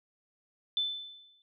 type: tone with exponential decay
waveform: sine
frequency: 3520 Hz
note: A7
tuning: in tune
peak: -25 dBFS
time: 0.77-1.42 s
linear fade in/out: 1 ms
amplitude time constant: 140 ms
effects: none